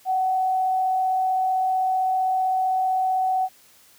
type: tone with frequency modulation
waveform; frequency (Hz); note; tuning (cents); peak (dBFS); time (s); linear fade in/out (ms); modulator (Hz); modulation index
sine; 751; F#5; +26; -19; 0.05-3.49; 50; 35.6; 0.23
effects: white hiss -54 dBFS RMS until 3.98 s + high-pass 60 Hz 12 dB/octave